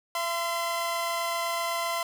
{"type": "tone pair together", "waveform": "sawtooth", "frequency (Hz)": [676.1, 1028], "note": ["E5", "C6"], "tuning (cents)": [44, -31], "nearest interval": "perfect fifth", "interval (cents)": 725, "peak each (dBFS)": [-27, -26], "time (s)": [0.15, 2.03], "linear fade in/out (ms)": 2, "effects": []}